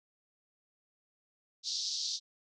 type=band-pass noise; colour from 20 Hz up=pink; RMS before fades=-36 dBFS; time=1.63-2.2 s; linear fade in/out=50 ms; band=3900 to 6000 Hz; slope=48 dB/octave; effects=none